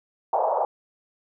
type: band-pass noise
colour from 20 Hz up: white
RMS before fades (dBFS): -23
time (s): 0.33-0.65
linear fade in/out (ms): 2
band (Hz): 500 to 930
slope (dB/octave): 48
effects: none